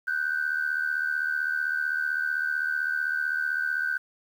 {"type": "tone pair together", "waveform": "sine", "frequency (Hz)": [1480, 1555.7], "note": ["F#6", "G6"], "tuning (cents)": [0, -14], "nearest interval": "minor second", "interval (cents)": 86, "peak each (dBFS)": -27, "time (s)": [0.07, 3.98], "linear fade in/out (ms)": 10, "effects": ["tanh soft clip ceiling -18 dBFS", "9-bit"]}